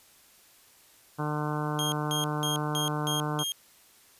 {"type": "harmonic tone", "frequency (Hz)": 150.3, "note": "D3", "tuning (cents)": 40, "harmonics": [1, 2, 3, 4, 5, 6, 7, 8, 9, 10], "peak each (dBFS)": [-31, -35, -38, -41, -39, -39, -38, -41, -43, -43], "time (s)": [1.18, 3.44], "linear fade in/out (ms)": 20}
{"type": "tone bursts", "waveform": "sawtooth", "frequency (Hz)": 3228, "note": "G#7", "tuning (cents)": -50, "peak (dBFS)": -26, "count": 6, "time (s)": [1.79, 3.52], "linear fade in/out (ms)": 0, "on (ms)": 130, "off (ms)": 190}
{"effects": ["white hiss -58 dBFS RMS until 4.19 s", "resampled to 32000 Hz"]}